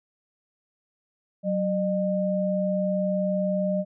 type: tone pair together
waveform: sine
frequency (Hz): 187.9 / 607.7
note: F#3 / D#5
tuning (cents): +27 / -41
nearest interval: octave + minor sixth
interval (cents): 2032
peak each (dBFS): -25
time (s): 1.43-3.85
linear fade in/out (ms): 50
effects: none